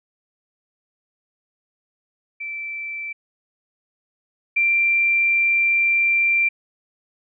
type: tone pair in turn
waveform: sine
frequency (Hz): 2331 / 2362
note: D7 / D7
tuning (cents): -14 / +9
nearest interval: unison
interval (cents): 23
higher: second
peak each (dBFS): -27 / -15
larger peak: second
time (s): 2.4-3.13 / 4.56-6.49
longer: second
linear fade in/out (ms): 10
effects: none